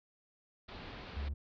pink low-pass noise, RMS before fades -48 dBFS, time 0.68-1.29 s, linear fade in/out 10 ms, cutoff 4500 Hz, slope 48 dB/octave
triangle tone, 71 Hz, C#2, 42 cents sharp, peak -33 dBFS, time 1.16-1.34 s, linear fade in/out 10 ms
effects none

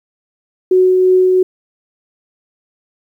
sine tone with tremolo, 370 Hz, F#4, in tune, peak -6 dBFS, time 0.71-1.43 s, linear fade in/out 5 ms, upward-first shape triangle, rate 2.9 Hz, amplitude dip 25%, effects 8-bit

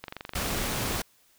click train, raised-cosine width 0.3 ms, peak -20 dBFS, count 14, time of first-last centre 0.04-0.589 s, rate 23.7 Hz
pink noise, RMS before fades -30 dBFS, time 0.35-1.02 s, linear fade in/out 5 ms
effects white hiss -63 dBFS RMS until 1.38 s

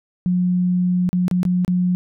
sine tone with dropouts, 180 Hz, F#3, 47 cents flat, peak -15 dBFS, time 0.26-1.95 s, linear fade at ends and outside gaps 0 ms, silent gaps 1.091-1.13 / 1.281-1.312 / 1.431-1.452 / 1.648-1.679 s, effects none

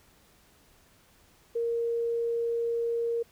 sine tone, 466.2 Hz, A#4, in tune, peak -26 dBFS, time 1.55-3.23 s, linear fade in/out 10 ms, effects pink hiss -61 dBFS RMS until 3.31 s

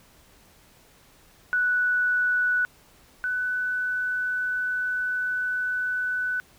sine tone pair in turn, 1480 / 1495.5 Hz, F#6 / F#6, 0 / +18 cents, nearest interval unison, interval 18 cents, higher second, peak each -20 / -24 dBFS, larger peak first, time 1.53-2.65 / 3.24-6.4 s, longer second, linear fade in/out 0 ms, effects pink hiss -56 dBFS RMS until 6.58 s

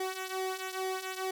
sawtooth tone with flanger, 376.6 Hz, F#4, 31 cents sharp, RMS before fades -36 dBFS, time 0-1.31 s, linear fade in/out 5 ms, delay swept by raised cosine 1.9 to 2.89 ms, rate 2.3 Hz, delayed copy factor -0.7, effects none

